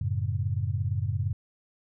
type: chord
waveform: sine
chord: F# minor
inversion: none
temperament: equal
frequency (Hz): 92.5 / 110 / 138.59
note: F#2 / A2 / C#3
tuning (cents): 0 / 0 / 0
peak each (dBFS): -29 / -29 / -33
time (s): 0.01-1.33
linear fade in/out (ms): 5
effects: none